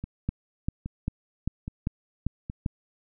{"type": "two click trains", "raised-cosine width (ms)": 5, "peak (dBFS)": [-14, -21], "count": [7, 4], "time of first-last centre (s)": [[0.29, 2.662], [0.04, 2.499]], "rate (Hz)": [2.53, 1.22], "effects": []}